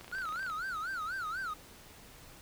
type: click train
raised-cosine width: 0.3 ms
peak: -32 dBFS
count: 15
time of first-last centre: 0.01-0.5 s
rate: 28.6 Hz
type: tone with vibrato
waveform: triangle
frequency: 1395 Hz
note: F6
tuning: 2 cents flat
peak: -33 dBFS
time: 0.12-1.54 s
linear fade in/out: 10 ms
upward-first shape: sine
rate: 4.1 Hz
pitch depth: 210 cents each way
effects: pink hiss -54 dBFS RMS until 2.41 s